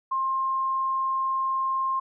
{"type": "tone", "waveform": "sine", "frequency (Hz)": 1061, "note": "C6", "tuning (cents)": 24, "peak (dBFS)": -23, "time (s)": [0.11, 2], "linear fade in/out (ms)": 10, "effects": []}